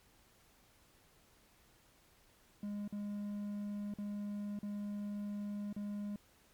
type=tone with dropouts; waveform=triangle; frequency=205.3 Hz; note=G#3; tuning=20 cents flat; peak=-36 dBFS; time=2.63-6.16 s; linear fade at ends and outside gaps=2 ms; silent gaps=2.878-2.925 / 3.939-3.985 / 4.59-4.63 / 5.728-5.763 s; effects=pink hiss -67 dBFS RMS until 6.53 s + MP3 96 kbps